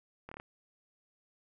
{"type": "slowing click train", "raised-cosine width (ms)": 0.5, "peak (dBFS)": -30, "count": 5, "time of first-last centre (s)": [0.29, 0.399], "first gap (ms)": 25, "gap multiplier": 1.06, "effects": []}